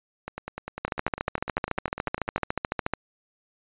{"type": "two click trains", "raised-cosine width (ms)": 0.5, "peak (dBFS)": [-10, -18], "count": [30, 22], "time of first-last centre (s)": [[0.85, 2.936], [0.28, 2.38]], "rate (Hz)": [13.9, 10], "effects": ["resampled to 8000 Hz"]}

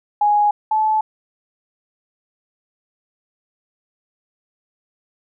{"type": "tone pair in turn", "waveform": "sine", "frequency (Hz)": [830.6, 866.3], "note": ["G#5", "A5"], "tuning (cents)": [0, -27], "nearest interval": "minor second", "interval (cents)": 73, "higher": "second", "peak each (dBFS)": [-12, -14], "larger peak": "first", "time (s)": [[0.21, 0.51], [0.71, 1.01]], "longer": "neither", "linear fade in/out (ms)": 5, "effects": []}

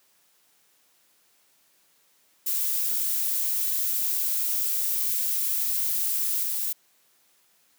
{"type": "noise with level steps", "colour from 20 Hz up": "violet", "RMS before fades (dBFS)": [-26, -28], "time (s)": [2.46, 6.73], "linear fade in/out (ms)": 10, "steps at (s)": 6.43, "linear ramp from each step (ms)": 2, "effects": ["white hiss -64 dBFS RMS until 7.78 s", "high-pass 150 Hz 12 dB/octave"]}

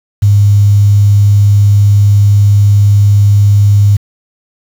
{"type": "tone with quantisation", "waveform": "sine", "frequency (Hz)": 101.9, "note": "G#2", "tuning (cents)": -32, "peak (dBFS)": -3, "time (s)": [0.22, 3.97], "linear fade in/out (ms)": 10, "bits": 5, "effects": []}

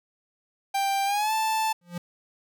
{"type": "tone with pitch glide", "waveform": "45% pulse", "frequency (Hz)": [788, 879.4], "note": ["G5", "A5"], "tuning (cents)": [9, -1], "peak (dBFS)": -23, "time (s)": [0.74, 1.73], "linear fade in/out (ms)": 10, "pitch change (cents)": 190, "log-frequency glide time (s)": [1.05, 1.33]}
{"type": "tone with exponential growth", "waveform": "square", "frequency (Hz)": 174.61, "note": "F3", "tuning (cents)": 0, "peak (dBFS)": -28, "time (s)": [1.81, 1.98], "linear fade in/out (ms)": 5, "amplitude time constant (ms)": 35}
{"effects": []}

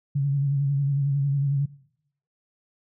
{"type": "tone with vibrato", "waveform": "sine", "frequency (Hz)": 140, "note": "C#3", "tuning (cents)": 18, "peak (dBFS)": -20, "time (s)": [0.15, 1.66], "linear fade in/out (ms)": 10, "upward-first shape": "sine", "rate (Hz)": 11, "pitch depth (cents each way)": 42, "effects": ["noise-tail reverb RT60 0.7 s tail -19 dB re dry"]}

